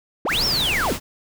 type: linear two-way sweep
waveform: triangle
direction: up then down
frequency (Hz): 173.5 to 5588 to 173.5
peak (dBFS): -18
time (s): 0.25-0.93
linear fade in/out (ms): 2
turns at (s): 0.45
type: noise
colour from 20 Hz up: pink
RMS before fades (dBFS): -27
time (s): 0.28-1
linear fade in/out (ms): 50
effects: none